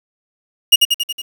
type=tone with echo; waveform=40% pulse; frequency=2858 Hz; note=F7; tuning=39 cents sharp; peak=-3 dBFS; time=0.72-0.76 s; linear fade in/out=10 ms; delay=92 ms; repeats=5; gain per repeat=-4 dB; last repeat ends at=1.22 s; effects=7-bit